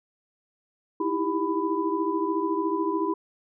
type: tone cluster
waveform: sine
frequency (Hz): 319 / 332.8 / 395.7 / 996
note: D#4 / E4 / G4 / B5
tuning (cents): +43 / +17 / +16 / +14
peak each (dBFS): -29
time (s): 1-3.14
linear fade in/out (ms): 5
effects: none